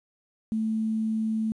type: tone with quantisation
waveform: sine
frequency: 220 Hz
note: A3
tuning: in tune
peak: -24 dBFS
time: 0.52-1.52 s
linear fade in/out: 0 ms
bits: 9
effects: resampled to 24000 Hz